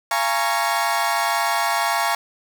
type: chord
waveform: 30% pulse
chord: Bb minor seventh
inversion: second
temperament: equal with one note detuned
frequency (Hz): 687.6 / 830.6 / 932.3 / 1108.7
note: F5 / Ab5 / Bb5 / Db6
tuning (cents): -27 / 0 / 0 / 0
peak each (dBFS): -22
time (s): 0.11-2.15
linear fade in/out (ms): 2
effects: none